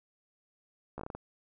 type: slowing click train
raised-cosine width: 1 ms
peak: -26 dBFS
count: 7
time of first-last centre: 0.98-1.15 s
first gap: 14 ms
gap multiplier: 1.28
effects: none